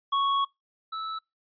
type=tone pair in turn; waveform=square; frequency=1108.7 / 1309.3 Hz; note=C#6 / E6; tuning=0 / -12 cents; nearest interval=minor third; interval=288 cents; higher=second; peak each=-23 / -32 dBFS; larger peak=first; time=0.12-0.45 / 0.92-1.19 s; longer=first; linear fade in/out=10 ms; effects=noise-tail reverb RT60 0.2 s tail -25 dB re dry + resampled to 11025 Hz